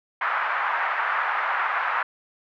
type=band-pass noise; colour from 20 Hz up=pink; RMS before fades=-25 dBFS; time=0.21-2.03 s; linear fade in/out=5 ms; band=930 to 1800 Hz; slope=24 dB/octave; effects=none